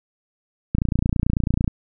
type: click train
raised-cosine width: 5 ms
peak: -7 dBFS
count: 28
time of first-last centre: 0.75-1.678 s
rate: 29.1 Hz
effects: none